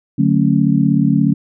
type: chord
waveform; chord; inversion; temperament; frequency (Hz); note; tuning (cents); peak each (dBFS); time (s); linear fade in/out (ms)
sine; D major seventh; none; just; 146.83 / 183.54 / 220.2 / 275.3; D3 / F#3 / A3 / C#4; 0 / -14 / +2 / -12; -16; 0.18-1.34; 10
effects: none